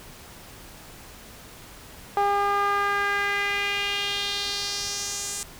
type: tone with band-pass filter sweep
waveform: sawtooth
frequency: 403.7 Hz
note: G#4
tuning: 49 cents flat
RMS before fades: -26 dBFS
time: 2.17-5.43 s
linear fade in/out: 0 ms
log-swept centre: 870 to 8000 Hz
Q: 2.7
effects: pink hiss -45 dBFS RMS until 5.59 s